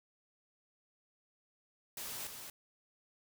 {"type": "noise with echo", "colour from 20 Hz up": "white", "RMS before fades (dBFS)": -43, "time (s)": [1.97, 2.27], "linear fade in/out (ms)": 2, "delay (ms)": 230, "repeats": 1, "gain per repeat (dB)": -5, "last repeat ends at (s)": 2.5, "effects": []}